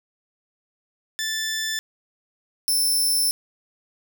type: tone pair in turn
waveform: 15% pulse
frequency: 1760 / 5329 Hz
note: A6 / E8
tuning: 0 / +18 cents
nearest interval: octave + perfect fifth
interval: 1918 cents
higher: second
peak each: -18 / -13 dBFS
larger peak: second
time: 1.19-1.79 / 2.68-3.31 s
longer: second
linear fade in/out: 0 ms
effects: none